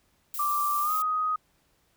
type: noise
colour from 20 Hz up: violet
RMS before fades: -35 dBFS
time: 0.34-1.02 s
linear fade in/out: 0 ms
type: tone with pitch glide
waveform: sine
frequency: 1174.7 to 1251.8 Hz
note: D6 to D#6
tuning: 0 to +10 cents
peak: -24 dBFS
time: 0.39-1.36 s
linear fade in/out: 5 ms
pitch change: +110 cents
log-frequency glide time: 0.81-0.92 s
effects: pink hiss -68 dBFS RMS until 1.96 s